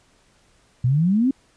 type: exponential sweep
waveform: sine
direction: up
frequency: 118.2 to 277.2 Hz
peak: -15 dBFS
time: 0.84-1.31 s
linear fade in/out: 5 ms
effects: pink hiss -59 dBFS RMS until 1.56 s + resampled to 22050 Hz